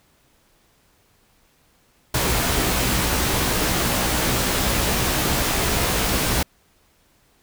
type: noise with comb filter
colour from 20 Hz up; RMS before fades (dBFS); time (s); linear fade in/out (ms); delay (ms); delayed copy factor
pink; -21; 2.14-6.43; 5; 16; +0.55
effects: pink hiss -60 dBFS RMS until 7.42 s